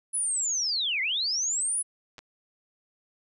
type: linear two-way sweep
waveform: sine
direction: down then up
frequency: 10250 to 1975.5 to 10250 Hz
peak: -25 dBFS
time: 0.13-1.83 s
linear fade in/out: 20 ms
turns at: 1.01 s
type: clicks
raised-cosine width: 0.2 ms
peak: -27 dBFS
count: 2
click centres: 2.182 / 2.19 s
effects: none